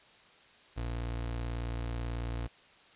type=tone; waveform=30% pulse; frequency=58.3 Hz; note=A#1; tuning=1 cent sharp; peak=-31 dBFS; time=0.76-2.48 s; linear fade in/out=20 ms; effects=white hiss -59 dBFS RMS until 2.95 s + resampled to 8000 Hz